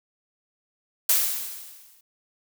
blue noise with exponential decay, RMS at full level -18 dBFS, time 1.09-2.01 s, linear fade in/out 5 ms, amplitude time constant 200 ms, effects none

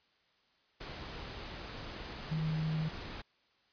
sine tone in noise, 157.5 Hz, D#3, 21 cents sharp, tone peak -31 dBFS, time 2.31-2.89 s, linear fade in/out 10 ms, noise pink, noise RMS -44 dBFS, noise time 0.8-3.22 s, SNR +10 dB, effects white hiss -71 dBFS RMS until 3.72 s + resampled to 11025 Hz

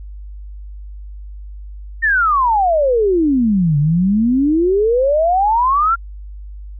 sine exponential two-way sweep, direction down then up, 1860 to 141.8 to 1403 Hz, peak -11 dBFS, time 2.02-5.96 s, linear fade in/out 20 ms, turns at 3.78 s, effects added 50 Hz sine -29 dBFS peak until 6.79 s

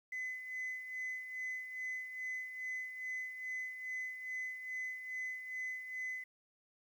sine tone with tremolo, 2025 Hz, B6, 43 cents sharp, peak -35 dBFS, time 0.12-6.24 s, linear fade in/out 5 ms, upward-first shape sine, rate 2.4 Hz, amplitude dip 65%, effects tanh soft clip ceiling -36 dBFS + 11-bit

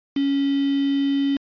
sine tone with quantisation, 278.3 Hz, C#4, 7 cents sharp, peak -18 dBFS, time 0.16-1.37 s, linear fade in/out 5 ms, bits 5, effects resampled to 11025 Hz

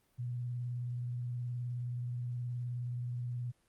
sine tone with vibrato, 122.1 Hz, B2, 19 cents flat, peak -35 dBFS, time 0.18-3.52 s, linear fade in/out 20 ms, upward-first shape sine, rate 19 Hz, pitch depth 27 cents each way, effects pink hiss -73 dBFS RMS until 3.68 s + Opus 32 kbps

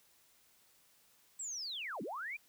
sine linear two-way sweep, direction down then up, 7902 to 168.1 to 2474 Hz, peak -39 dBFS, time 1.39-2.37 s, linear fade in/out 10 ms, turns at 2.02 s, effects white hiss -68 dBFS RMS until 2.48 s

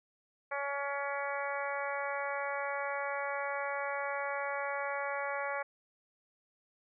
harmonic tone, 281.5 Hz, C#4, 27 cents sharp, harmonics 2 / 3 / 4 / 5 / 6 / 7 / 8, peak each -38 / -40 / -41 / -42 / -43 / -43 / -44 dBFS, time 0.51-5.63 s, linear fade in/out 10 ms, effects none

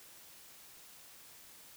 silence, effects white hiss -56 dBFS RMS until 1.76 s

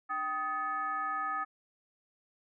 sine tone with frequency modulation, 1257 Hz, D#6, 17 cents sharp, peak -31 dBFS, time 0.09-1.45 s, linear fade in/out 20 ms, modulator 479 Hz, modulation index 0.81, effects none

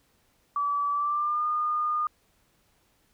sine tone with pitch glide, 1151 to 1218.7 Hz, D6 to D#6, -35 to -36 cents, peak -24 dBFS, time 0.56-2.07 s, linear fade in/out 2 ms, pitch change +99 cents, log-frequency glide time 0.91-1.46 s, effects pink hiss -67 dBFS RMS until 3.13 s

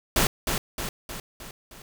pink noise with echo, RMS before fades -21 dBFS, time 0.16-0.27 s, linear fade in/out 2 ms, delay 310 ms, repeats 5, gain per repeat -5 dB, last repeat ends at 1.82 s, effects none

